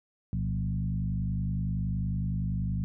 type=tone with frequency modulation; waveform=sine; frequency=121.1 Hz; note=B2; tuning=34 cents flat; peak=-27 dBFS; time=0.33-2.84 s; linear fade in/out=0 ms; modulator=50.7 Hz; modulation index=1.4; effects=none